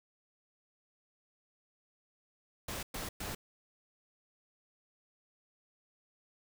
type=noise bursts; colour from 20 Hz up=pink; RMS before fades=-40 dBFS; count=3; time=2.68-3.35 s; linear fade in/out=5 ms; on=150 ms; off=110 ms; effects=none